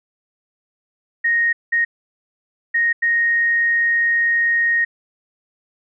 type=tone bursts at uneven times; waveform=sine; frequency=1864.7 Hz; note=A#6; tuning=in tune; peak=-14 dBFS; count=4; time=1.24-1.53 / 1.72-1.85 / 2.74-2.93 / 3.02-4.85 s; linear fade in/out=10 ms; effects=none